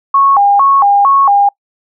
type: tone with vibrato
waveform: sine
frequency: 943 Hz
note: A#5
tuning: 20 cents sharp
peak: -5 dBFS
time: 0.14-1.49 s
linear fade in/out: 5 ms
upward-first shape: square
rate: 2.2 Hz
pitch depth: 270 cents each way
effects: noise-tail reverb RT60 0.1 s tail -26 dB re dry